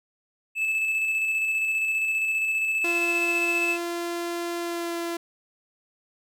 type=tone with tremolo; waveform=triangle; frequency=2618 Hz; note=E7; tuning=13 cents flat; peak=-20 dBFS; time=0.55-3.78 s; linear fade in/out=50 ms; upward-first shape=square; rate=15 Hz; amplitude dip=25%
type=tone with pitch glide; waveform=sawtooth; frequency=343.5 to 339.8 Hz; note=F4 to F4; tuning=-29 to -47 cents; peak=-24 dBFS; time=2.84-5.17 s; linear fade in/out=5 ms; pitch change=-18 cents; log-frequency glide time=4.6-4.96 s
effects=none